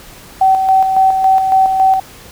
sine tone with tremolo, 764 Hz, G5, 45 cents flat, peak -6 dBFS, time 0.41-2 s, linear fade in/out 5 ms, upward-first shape square, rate 3.6 Hz, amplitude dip 45%, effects pink hiss -37 dBFS RMS until 2.31 s

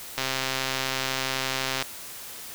click train, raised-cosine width 0.2 ms, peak -9 dBFS, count 218, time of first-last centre 0.18-1.824 s, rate 132 Hz, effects white hiss -40 dBFS RMS until 2.54 s

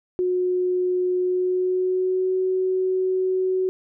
sine tone with pitch glide, 363.5 to 373.3 Hz, F#4 to F#4, -31 to +15 cents, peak -19 dBFS, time 0.19-3.69 s, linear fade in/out 0 ms, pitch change +46 cents, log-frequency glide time 1.18-2.35 s, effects none

